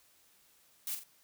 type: noise with echo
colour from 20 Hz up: blue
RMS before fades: -37 dBFS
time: 0.87-0.95 s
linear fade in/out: 2 ms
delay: 43 ms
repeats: 2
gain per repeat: -7 dB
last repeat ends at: 1.036 s
effects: white hiss -66 dBFS RMS until 1.23 s